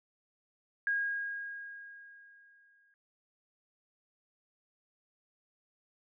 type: tone with exponential decay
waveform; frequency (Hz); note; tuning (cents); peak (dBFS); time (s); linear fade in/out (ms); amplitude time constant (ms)
sine; 1633; G#6; -30; -27; 0.87-2.94; 1; 450
effects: none